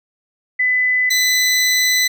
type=tone pair in turn; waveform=sine / 20% pulse; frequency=2004 / 2004 Hz; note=B6 / B6; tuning=+25 / +25 cents; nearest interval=unison; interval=0 cents; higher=neither; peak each=-13 / -8 dBFS; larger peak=second; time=0.59-1.1 / 1.1-2.08 s; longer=second; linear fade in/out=10 ms; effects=none